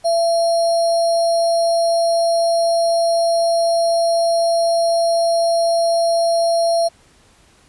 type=tone with sample-and-hold; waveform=sine; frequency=674 Hz; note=E5; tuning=38 cents sharp; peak=-13 dBFS; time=0.04-6.89 s; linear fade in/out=20 ms; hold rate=4900 Hz; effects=pink hiss -52 dBFS RMS until 7.68 s + resampled to 24000 Hz